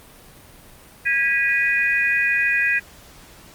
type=tone cluster; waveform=sine; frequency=1640 / 1948 / 2474 Hz; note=G#6 / B6 / D#7; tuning=-22 / -24 / -10 cents; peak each=-21 dBFS; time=1.05-2.8 s; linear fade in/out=20 ms; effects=pink hiss -46 dBFS RMS until 3.54 s + Opus 32 kbps